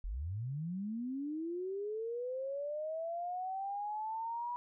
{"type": "linear sweep", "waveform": "sine", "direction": "up", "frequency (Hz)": [37.31, 976], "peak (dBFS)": -36, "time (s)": [0.04, 4.56], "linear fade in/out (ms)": 0, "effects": []}